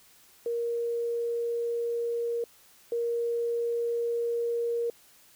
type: tone pair in turn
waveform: sine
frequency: 469.7 / 469.7 Hz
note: A#4 / A#4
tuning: +13 / +13 cents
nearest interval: unison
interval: 0 cents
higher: neither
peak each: -27 / -26 dBFS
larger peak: second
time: 0.46-2.44 / 2.92-4.9 s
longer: neither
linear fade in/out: 2 ms
effects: white hiss -58 dBFS RMS until 5.35 s